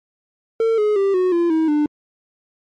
triangle tone with pitch steps, 451.9 / 421.6 / 393.4 / 367.1 / 342.5 / 319.5 / 298.1 Hz, A4 / G#4 / G4 / F#4 / F4 / D#4 / D4, +46 / +26 / +6 / -14 / -34 / +46 / +26 cents, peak -12 dBFS, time 0.6-1.86 s, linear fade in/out 2 ms, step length 180 ms, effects MP3 48 kbps

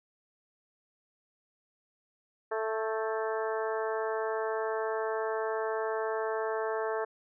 harmonic tone with a mistuned harmonic, 220 Hz, A3, in tune, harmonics 2 / 3 / 4 / 5 / 6 / 7 / 8, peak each -32 / -36 / -38 / -40 / -42 / -43 / -44 dBFS, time 2.51-7.05 s, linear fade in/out 10 ms, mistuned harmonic 7, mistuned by +38 cents, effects none

